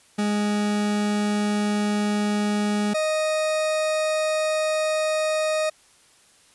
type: tone pair in turn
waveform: 40% pulse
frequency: 207.7 / 622.4 Hz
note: G#3 / D#5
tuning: 0 / 0 cents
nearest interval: octave + perfect fifth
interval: 1900 cents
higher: second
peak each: -20 dBFS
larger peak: neither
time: 0.18-2.94 / 2.94-5.7 s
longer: neither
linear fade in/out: 10 ms
effects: white hiss -56 dBFS RMS until 6.54 s + resampled to 24000 Hz